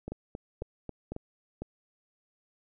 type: two click trains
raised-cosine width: 2 ms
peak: -23 / -24 dBFS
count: 4 / 5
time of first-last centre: 0.12-1.62 / 0.08-1.164 s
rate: 2 / 3.69 Hz
effects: none